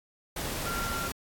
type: tone in noise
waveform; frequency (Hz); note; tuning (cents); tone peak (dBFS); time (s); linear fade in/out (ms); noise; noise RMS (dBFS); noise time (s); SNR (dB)
sine; 1379; F6; -22; -33; 0.66-1.08; 5; pink; -34; 0.36-1.12; -2
effects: AAC 64 kbps